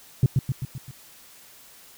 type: tone with echo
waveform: sine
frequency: 130 Hz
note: C3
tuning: 11 cents flat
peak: -10 dBFS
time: 0.23-0.26 s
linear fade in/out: 2 ms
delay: 130 ms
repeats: 5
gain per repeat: -5 dB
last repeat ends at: 0.91 s
effects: tanh soft clip ceiling -12 dBFS + white hiss -50 dBFS RMS until 1.97 s